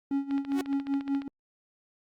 triangle tone with tremolo, 277.2 Hz, C#4, in tune, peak -22 dBFS, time 0.11-1.28 s, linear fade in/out 2 ms, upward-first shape sine, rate 5.1 Hz, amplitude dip 85%
click train, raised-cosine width 0.3 ms, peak -27 dBFS, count 14, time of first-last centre 0.31-1.219 s, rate 14.3 Hz
sawtooth tone with exponential growth, 370 Hz, F#4, in tune, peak -25 dBFS, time 0.48-0.61 s, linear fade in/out 1 ms, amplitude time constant 27 ms
effects Opus 48 kbps

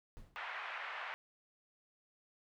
brown noise with exponential decay, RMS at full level -50 dBFS, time 0.17-0.53 s, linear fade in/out 0 ms, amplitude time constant 77 ms
white band-pass noise, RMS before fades -44 dBFS, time 0.36-1.14 s, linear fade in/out 0 ms, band 710 to 2300 Hz, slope 24 dB/octave
effects none

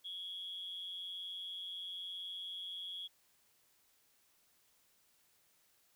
sine tone with amplitude modulation, 3339 Hz, G#7, 9 cents sharp, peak -38 dBFS, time 0.04-3.08 s, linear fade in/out 20 ms, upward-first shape sine, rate 181 Hz, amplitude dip 65%, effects tanh soft clip ceiling -36 dBFS + white hiss -72 dBFS RMS until 5.95 s

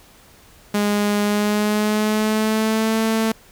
sawtooth tone with pitch glide, 206.3 to 222.4 Hz, G#3 to A3, -11 to +19 cents, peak -13 dBFS, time 0.74-3.32 s, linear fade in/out 5 ms, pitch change +130 cents, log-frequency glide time 1.22-2.99 s, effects pink hiss -49 dBFS RMS until 3.51 s

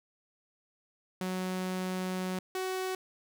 sawtooth tone pair in turn, 185 / 374.2 Hz, F#3 / F#4, 0 / +20 cents, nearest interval octave, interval 1220 cents, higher second, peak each -28 dBFS, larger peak neither, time 1.21-2.39 / 2.55-2.95 s, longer first, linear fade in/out 2 ms, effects none

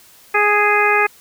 harmonic tone, 415.3 Hz, G#4, in tune, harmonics 1 / 2 / 3 / 4 / 5 / 6, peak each -19 / -19 / -19 / -19 / -19 / -19 dBFS, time 0.34-1.07 s, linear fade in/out 10 ms, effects white hiss -47 dBFS RMS until 1.2 s

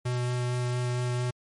square tone with vibrato, 123.47 Hz, B2, in tune, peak -27 dBFS, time 0.05-1.31 s, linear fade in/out 10 ms, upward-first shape sine, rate 4.4 Hz, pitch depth 8 cents each way, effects MP3 48 kbps

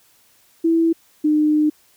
sine tone pair in turn, 329.6 / 303.3 Hz, E4 / D#4, 0 / -44 cents, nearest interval minor second, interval 144 cents, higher first, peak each -13 dBFS, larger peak neither, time 0.64-0.93 / 1.24-1.7 s, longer second, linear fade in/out 10 ms, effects white hiss -56 dBFS RMS until 1.96 s

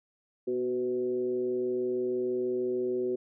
sine tone with frequency modulation, 373.8 Hz, F#4, 18 cents sharp, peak -27 dBFS, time 0.47-3.16 s, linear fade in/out 10 ms, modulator 126 Hz, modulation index 0.62, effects none

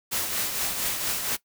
white noise with tremolo, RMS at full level -26 dBFS, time 0.11-1.37 s, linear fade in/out 20 ms, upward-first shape triangle, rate 4.3 Hz, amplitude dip 50%, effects noise-tail reverb RT60 0.1 s tail -18 dB re dry

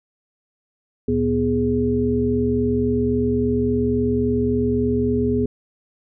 sine tone cluster, 74.7 / 118.3 / 246.8 / 416 Hz, D2 / A#2 / B3 / G#4, +30 / +26 / -1 / +3 cents, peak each -27 / -26 / -20 / -21 dBFS, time 1.08-5.46 s, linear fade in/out 5 ms, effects none

